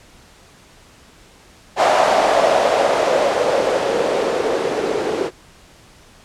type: noise with low-pass filter sweep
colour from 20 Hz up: violet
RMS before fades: -17 dBFS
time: 1.76-5.31 s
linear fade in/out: 50 ms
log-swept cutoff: 700 to 400 Hz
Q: 3.5
effects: pink hiss -47 dBFS RMS until 6.24 s + low-pass 9000 Hz 12 dB/octave